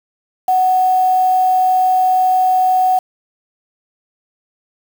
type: tone with quantisation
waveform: sine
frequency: 743 Hz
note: F#5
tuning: 7 cents sharp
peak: -10 dBFS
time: 0.48-2.99 s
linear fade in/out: 5 ms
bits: 5
effects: none